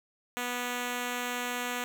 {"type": "tone", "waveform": "5% pulse", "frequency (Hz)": 245.3, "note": "B3", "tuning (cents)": -12, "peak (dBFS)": -20, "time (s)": [0.37, 1.84], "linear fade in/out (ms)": 0, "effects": []}